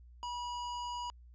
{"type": "tone", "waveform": "square", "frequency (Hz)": 970, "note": "B5", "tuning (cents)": -31, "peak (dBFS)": -38, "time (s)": [0.23, 1.1], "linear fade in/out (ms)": 0, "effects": ["added 60 Hz sine -53 dBFS peak until 1.34 s", "resampled to 16000 Hz"]}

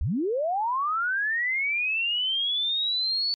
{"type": "linear sweep", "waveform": "sine", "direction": "up", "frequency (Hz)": [49, 4487], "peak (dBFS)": -23, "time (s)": [0.01, 3.34], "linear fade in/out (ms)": 0, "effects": ["MP3 96 kbps"]}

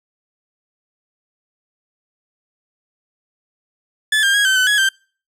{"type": "tone with pitch steps", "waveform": "30% pulse", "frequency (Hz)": [1730, 1599, 1648, 1541, 1512, 1674, 1568], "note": ["A6", "G6", "G#6", "G6", "F#6", "G#6", "G6"], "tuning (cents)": [-30, 34, -14, -30, 37, 13, 0], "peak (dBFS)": -10, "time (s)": [4.12, 4.89], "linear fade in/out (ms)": 5, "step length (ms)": 110, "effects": ["noise-tail reverb RT60 0.4 s tail -26 dB re dry", "low-pass 11000 Hz 12 dB/octave"]}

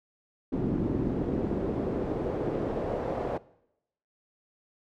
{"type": "noise with band-pass filter sweep", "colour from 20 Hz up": "brown", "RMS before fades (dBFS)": -30, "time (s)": [0.52, 3.38], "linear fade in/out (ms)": 10, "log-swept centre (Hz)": [260, 600], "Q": 1.8, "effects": ["noise-tail reverb RT60 0.8 s tail -20 dB re dry"]}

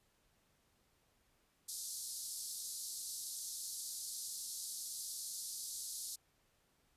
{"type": "band-pass noise", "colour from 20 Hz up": "white", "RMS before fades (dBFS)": -45, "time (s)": [1.68, 6.16], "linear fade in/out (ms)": 10, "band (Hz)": [4100, 12000], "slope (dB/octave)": 48, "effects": ["pink hiss -75 dBFS RMS until 6.96 s", "resampled to 32000 Hz"]}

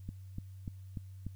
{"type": "click train", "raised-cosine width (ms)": 5, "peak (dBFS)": -27, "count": 5, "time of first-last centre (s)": [0.09, 1.266], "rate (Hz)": 3.4, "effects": ["added 95 Hz sine -46 dBFS peak until 1.35 s", "white hiss -71 dBFS RMS until 1.35 s"]}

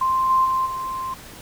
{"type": "tone with level steps", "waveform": "sine", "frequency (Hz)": 1046.5, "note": "C6", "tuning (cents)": 0, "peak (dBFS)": [-17, -14, -18, -25], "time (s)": [0.01, 1.14], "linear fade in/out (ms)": 5, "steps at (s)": [0.29, 0.44, 0.65], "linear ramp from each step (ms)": 20, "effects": ["pink hiss -41 dBFS RMS until 1.41 s"]}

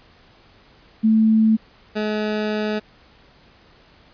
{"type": "tone pair in turn", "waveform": ["sine", "20% pulse"], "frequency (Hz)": [220, 212.8], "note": ["A3", "G#3"], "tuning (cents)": [0, 42], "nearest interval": "minor second", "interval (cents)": 58, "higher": "first", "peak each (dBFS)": [-12, -16], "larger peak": "first", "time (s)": [[1.03, 1.57], [1.95, 2.8]], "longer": "second", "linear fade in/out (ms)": 20, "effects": ["pink hiss -52 dBFS RMS until 4.13 s", "resampled to 11025 Hz"]}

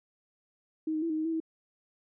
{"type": "tone with pitch steps", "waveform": "sine", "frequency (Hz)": [315.1, 310.7, 332.3, 312, 313.9, 327, 322.1], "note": ["D#4", "D#4", "E4", "D#4", "D#4", "E4", "E4"], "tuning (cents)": [22, -2, 14, 5, 15, -14, -40], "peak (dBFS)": -28, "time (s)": [0.87, 1.402], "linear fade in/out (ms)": 5, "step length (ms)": 76, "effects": []}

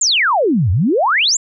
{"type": "exponential two-way sweep", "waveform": "sine", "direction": "down then up", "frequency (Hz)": [7670, 83, 7670], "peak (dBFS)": -11, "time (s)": [0.01, 1.37], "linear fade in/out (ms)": 5, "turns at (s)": 0.71, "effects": []}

